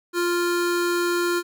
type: tone pair together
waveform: square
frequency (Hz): 349.2 / 1396.9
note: F4 / F6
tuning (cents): 0 / 0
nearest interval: 2 octaves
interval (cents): 2400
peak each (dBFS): -22 / -28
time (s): 0.13-1.43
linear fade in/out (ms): 50
effects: none